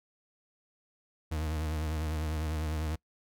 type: tone with vibrato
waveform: 40% pulse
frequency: 77.78 Hz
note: D#2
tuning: in tune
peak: -30 dBFS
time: 1.31-2.96 s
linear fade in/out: 10 ms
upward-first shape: triangle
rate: 10 Hz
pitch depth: 67 cents each way
effects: noise-tail reverb RT60 0.1 s tail -24 dB re dry